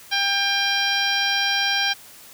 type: harmonic tone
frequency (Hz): 797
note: G5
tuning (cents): +28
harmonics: 1 / 2 / 3 / 4 / 5 / 6 / 7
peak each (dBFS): -28 / -24 / -27 / -25 / -28 / -30 / -28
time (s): 0.11-1.94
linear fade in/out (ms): 20
effects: white hiss -45 dBFS RMS until 2.33 s